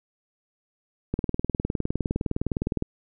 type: click train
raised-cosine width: 3 ms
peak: -12 dBFS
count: 34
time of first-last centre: 1.14-2.824 s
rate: 19.6 Hz
effects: none